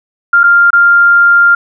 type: tone with dropouts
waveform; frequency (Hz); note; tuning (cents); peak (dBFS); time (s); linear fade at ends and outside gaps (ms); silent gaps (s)
sine; 1396.9; F6; 0; -3; 0.33-1.55; 5; 0.434-0.438 / 0.705-0.73
effects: none